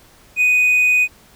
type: tone with hard clipping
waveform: sine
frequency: 2489 Hz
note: D#7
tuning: in tune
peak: -12 dBFS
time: 0.36-1.08 s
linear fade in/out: 50 ms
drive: 2 dB
effects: pink hiss -49 dBFS RMS until 1.35 s